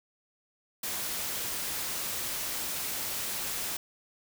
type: noise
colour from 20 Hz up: white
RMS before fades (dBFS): -34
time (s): 0.83-3.77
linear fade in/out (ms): 5
effects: none